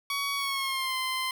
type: tone with pitch glide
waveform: 15% pulse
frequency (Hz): 1125 to 1037.6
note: C#6 to C6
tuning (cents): +25 to -15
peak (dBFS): -22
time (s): 0.1-1.31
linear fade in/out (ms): 2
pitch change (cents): -140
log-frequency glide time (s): 0.36-0.96
effects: none